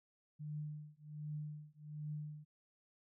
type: tone with tremolo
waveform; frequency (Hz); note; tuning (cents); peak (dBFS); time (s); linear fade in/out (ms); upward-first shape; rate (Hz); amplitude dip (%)
sine; 150.5; D3; +43; -39; 0.39-2.45; 20; triangle; 1.3; 100
effects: none